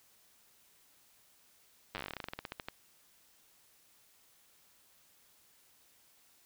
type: slowing click train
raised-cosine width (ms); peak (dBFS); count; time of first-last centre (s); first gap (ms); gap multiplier
0.3; -23; 22; 1.95-2.685; 9; 1.12
effects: white hiss -66 dBFS RMS until 6.45 s